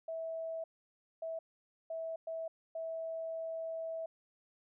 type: tone bursts at uneven times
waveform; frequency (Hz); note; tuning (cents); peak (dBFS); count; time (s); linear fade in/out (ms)
sine; 652; E5; -19; -37; 5; 0.08-0.64 / 1.22-1.39 / 1.9-2.16 / 2.27-2.48 / 2.75-4.06; 5
effects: none